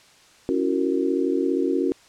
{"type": "chord", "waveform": "sine", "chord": "F# dominant seventh", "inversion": "second", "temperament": "just", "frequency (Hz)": [277.5, 333, 370, 462.5], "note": ["C#4", "E4", "F#4", "A#4"], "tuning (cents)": [2, 18, 0, -14], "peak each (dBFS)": [-24, -26, -24, -28], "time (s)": [0.49, 1.92], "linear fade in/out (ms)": 0, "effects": ["white hiss -53 dBFS RMS until 2.08 s", "low-pass 7000 Hz 12 dB/octave"]}